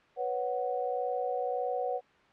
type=chord; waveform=sine; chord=B suspended second; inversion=none; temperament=just; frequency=493.9 / 555.6 / 740.8 Hz; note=B4 / C#5 / F#5; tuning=0 / +4 / +2 cents; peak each=-33 / -36 / -33 dBFS; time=0.16-2.01 s; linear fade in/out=50 ms; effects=white hiss -61 dBFS RMS until 2.32 s + low-pass 2000 Hz 12 dB/octave